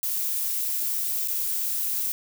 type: noise with dropouts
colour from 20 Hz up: violet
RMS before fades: -27 dBFS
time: 0.03-2.12 s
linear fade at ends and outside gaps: 0 ms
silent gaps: 1.275-1.283 s
effects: none